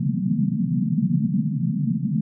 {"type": "band-pass noise", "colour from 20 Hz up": "white", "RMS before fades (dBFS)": -22, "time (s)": [0, 2.21], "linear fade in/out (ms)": 5, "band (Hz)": [130, 240], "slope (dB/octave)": 96, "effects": []}